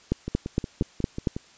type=two click trains; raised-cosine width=3 ms; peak=-17 / -9 dBFS; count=7 / 6; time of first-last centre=0.28-1.365 / 0.12-1.272 s; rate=5.53 / 4.34 Hz; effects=white hiss -54 dBFS RMS until 1.57 s + resampled to 16000 Hz